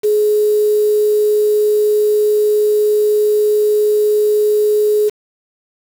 sine tone with quantisation, 421.6 Hz, G#4, 26 cents sharp, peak -10 dBFS, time 0.03-5.1 s, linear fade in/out 20 ms, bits 5, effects none

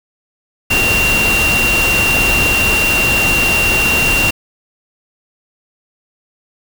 sine tone in noise, 2758 Hz, F7, 22 cents flat, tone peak -12 dBFS, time 0.7-4.31 s, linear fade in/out 10 ms, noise pink, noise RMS -17 dBFS, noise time 0.7-4.31 s, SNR +2 dB, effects none

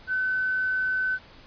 sine tone with quantisation, 1516 Hz, F#6, 42 cents sharp, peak -23 dBFS, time 0.07-1.19 s, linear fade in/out 50 ms, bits 8, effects pink hiss -50 dBFS RMS until 1.46 s + resampled to 11025 Hz

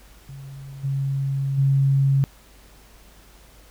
sine tone with level steps, 137 Hz, C#3, 20 cents flat, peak -35 / -21 / -15 dBFS, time 0.29-2.24 s, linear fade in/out 0 ms, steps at 0.83 / 1.57 s, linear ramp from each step 20 ms, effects added 50 Hz sine -50 dBFS peak until 3.7 s + pink hiss -52 dBFS RMS until 3.7 s

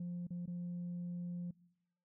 sine tone with dropouts, 175.4 Hz, F3, 8 cents sharp, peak -37 dBFS, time 0-1.51 s, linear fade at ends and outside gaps 5 ms, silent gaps 0.27-0.305 / 0.459-0.476 s, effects noise-tail reverb RT60 0.9 s tail -24 dB re dry + tanh soft clip ceiling -37 dBFS

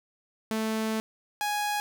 sawtooth tone pair in turn, 220 / 830.6 Hz, A3 / G#5, 0 / 0 cents, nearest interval octave + major seventh, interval 2300 cents, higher second, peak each -23 dBFS, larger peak neither, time 0.51-1 / 1.41-1.8 s, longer first, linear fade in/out 0 ms, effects none

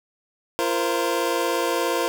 25% pulse chord, F suspended fourth, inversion none, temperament equal with one note detuned, 341.6 / 466.2 / 523.3 Hz, F4 / Bb4 / C5, -38 / 0 / 0 cents, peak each -22 dBFS, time 0.59-2.08 s, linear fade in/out 0 ms, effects none

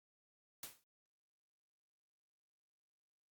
white noise with exponential decay, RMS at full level -44 dBFS, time 0.63-0.84 s, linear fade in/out 2 ms, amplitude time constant 44 ms, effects Opus 48 kbps

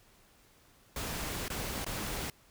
pink noise with dropouts, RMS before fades -37 dBFS, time 0.96-2.3 s, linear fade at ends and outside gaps 2 ms, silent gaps 1.482-1.501 / 1.846-1.864 s, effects pink hiss -63 dBFS RMS until 2.5 s

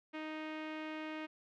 sawtooth tone with low-pass filter, 311.1 Hz, D#4, in tune, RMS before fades -43 dBFS, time 0.13-1.27 s, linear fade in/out 20 ms, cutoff 2500 Hz, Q 2.1, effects none

